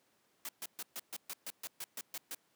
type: noise bursts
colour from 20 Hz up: white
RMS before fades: -42 dBFS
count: 12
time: 0.45-2.348 s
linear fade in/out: 2 ms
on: 39 ms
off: 130 ms
effects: pink hiss -73 dBFS RMS until 2.55 s + high-pass 200 Hz 12 dB/octave